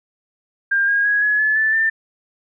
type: tone with pitch steps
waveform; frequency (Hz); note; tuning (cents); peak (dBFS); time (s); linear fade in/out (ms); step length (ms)
sine; 1600 / 1629.8 / 1660.3 / 1691.2 / 1722.8 / 1754.9 / 1787.7; G6 / G#6 / G#6 / G#6 / A6 / A6 / A6; +35 / -33 / -1 / +31 / -37 / -5 / +27; -14; 0.71-1.9; 10; 170
effects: none